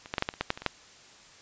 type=clicks; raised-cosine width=0.3 ms; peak=-26 / -14 / -10 / -9 / -12 / -27 / -11 / -9 / -23 / -23 / -8 dBFS; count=11; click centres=0.059 / 0.139 / 0.182 / 0.224 / 0.289 / 0.339 / 0.41 / 0.504 / 0.575 / 0.62 / 0.663 s; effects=white hiss -53 dBFS RMS until 1.41 s + resampled to 16000 Hz